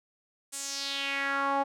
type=tone with band-pass filter sweep; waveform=sawtooth; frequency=277.2 Hz; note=C#4; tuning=in tune; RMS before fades=-31 dBFS; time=0.52-1.64 s; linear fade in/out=20 ms; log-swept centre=8900 to 780 Hz; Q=3; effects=none